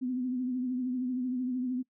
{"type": "tone with vibrato", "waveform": "sine", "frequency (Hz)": 252.5, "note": "B3", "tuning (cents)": 39, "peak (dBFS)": -29, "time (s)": [0.01, 1.83], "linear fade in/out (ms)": 20, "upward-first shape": "triangle", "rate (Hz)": 13, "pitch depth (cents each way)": 60, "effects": ["noise-tail reverb RT60 0.1 s tail -21 dB re dry"]}